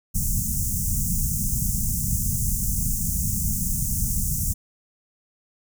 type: band-stop noise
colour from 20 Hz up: pink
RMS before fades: -24 dBFS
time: 0.14-4.54 s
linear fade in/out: 20 ms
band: 210 to 6300 Hz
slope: 48 dB/octave
effects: none